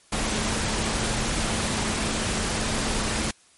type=tone in noise; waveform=sine; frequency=219.1 Hz; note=A3; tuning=7 cents flat; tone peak=-33 dBFS; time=0.12-3.31 s; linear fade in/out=5 ms; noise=pink; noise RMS=-26 dBFS; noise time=0.12-3.31 s; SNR=-10 dB; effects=white hiss -57 dBFS RMS until 3.57 s + MP3 48 kbps